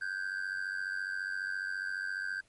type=tone with amplitude modulation; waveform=triangle; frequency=1562 Hz; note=G6; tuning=7 cents flat; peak=-28 dBFS; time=0.01-2.41 s; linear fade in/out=10 ms; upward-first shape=sine; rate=94.6 Hz; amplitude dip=85%; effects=pink hiss -68 dBFS RMS until 2.48 s + MP3 48 kbps